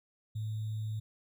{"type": "tone with sample-and-hold", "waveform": "sine", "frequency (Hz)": 108.3, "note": "A2", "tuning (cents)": -27, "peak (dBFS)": -33, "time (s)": [0.35, 1], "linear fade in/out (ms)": 10, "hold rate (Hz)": 3675, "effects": []}